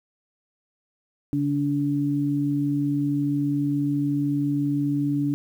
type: tone pair together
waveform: sine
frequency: 142.1 / 287.7 Hz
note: C#3 / D4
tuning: +43 / -36 cents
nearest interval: octave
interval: 1221 cents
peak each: -26 / -22 dBFS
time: 1.33-5.34 s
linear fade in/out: 0 ms
effects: 9-bit